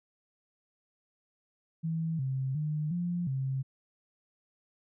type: tone with pitch steps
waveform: sine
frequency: 162.7 / 132.8 / 151.9 / 174.9 / 133.6 Hz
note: E3 / C3 / D#3 / F3 / C3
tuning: -22 / +26 / -41 / +3 / +36 cents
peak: -29 dBFS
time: 1.83-3.63 s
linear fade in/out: 20 ms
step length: 360 ms
effects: none